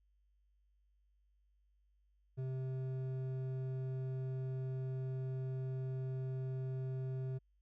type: tone with hard clipping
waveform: sine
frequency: 130.7 Hz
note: C3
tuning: 1 cent flat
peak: -39 dBFS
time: 2.37-7.39 s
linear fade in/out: 20 ms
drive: 8 dB
effects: added 50 Hz sine -70 dBFS peak until 7.61 s